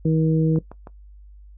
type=harmonic tone; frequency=159.3 Hz; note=D#3; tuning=41 cents sharp; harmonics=1 / 2 / 3; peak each=-17 / -23 / -26 dBFS; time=0.05-0.59 s; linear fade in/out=5 ms
type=click train; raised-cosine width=1 ms; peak=-24 dBFS; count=3; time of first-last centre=0.56-0.872 s; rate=6.42 Hz
effects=noise-tail reverb RT60 0.1 s tail -17 dB re dry + added 50 Hz sine -42 dBFS peak until 1.57 s